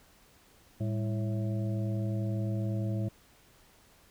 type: harmonic tone with a mistuned harmonic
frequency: 109.9 Hz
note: A2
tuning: 2 cents flat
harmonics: 1 / 2 / 3 / 5 / 6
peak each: -30 / -36 / -40 / -44 / -46 dBFS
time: 0.8-3.09 s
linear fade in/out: 10 ms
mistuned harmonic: 2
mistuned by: -150 cents
effects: pink hiss -61 dBFS RMS until 4.1 s